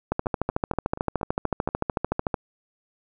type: two click trains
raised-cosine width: 1 ms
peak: -20 / -9 dBFS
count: 7 / 31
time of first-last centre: 0.26-1.689 / 0.12-2.342 s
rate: 4.2 / 13.5 Hz
effects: none